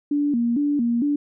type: tone with vibrato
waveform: sine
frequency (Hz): 261.6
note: C4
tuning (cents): 0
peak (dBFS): -18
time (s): 0.11-1.16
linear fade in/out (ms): 5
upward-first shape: square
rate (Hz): 2.2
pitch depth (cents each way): 180
effects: none